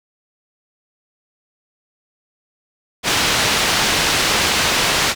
white low-pass noise, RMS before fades -17 dBFS, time 3.03-5.15 s, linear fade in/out 50 ms, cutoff 4600 Hz, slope 12 dB/octave, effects none

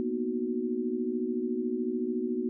sine chord, B major seventh, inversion third, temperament equal, 233.1 / 246.9 / 311.1 / 370 Hz, A#3 / B3 / D#4 / F#4, 0 / 0 / 0 / 0 cents, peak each -35 / -32 / -37 / -32 dBFS, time 0-2.49 s, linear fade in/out 0 ms, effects none

